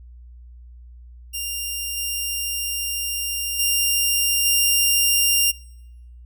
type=tone with level steps; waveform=10% pulse; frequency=2794 Hz; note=F7; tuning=in tune; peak=-17 / -15 / -9 / -7 dBFS; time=1.33-5.52 s; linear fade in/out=20 ms; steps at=1.97 / 3.59 / 4.45 s; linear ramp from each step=5 ms; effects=noise-tail reverb RT60 0.9 s tail -24 dB re dry + added 60 Hz sine -40 dBFS peak until 6.25 s